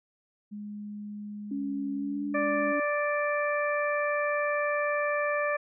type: tone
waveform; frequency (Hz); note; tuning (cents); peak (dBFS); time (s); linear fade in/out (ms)
sine; 207.7; G#3; 0; -36; 0.51-2.73; 20
type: tone with pitch glide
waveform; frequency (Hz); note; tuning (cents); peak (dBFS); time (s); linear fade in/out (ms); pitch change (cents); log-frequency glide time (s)
sine; 279.1 to 289.3; C#4 to D4; +12 to -26; -30; 1.51-2.8; 5; +62; 1.95-2.25
type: harmonic tone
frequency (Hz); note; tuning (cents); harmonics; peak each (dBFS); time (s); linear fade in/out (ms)
587.3; D5; 0; 1 / 2 / 3 / 4; -28 / -32 / -32 / -36; 2.34-5.57; 10
effects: none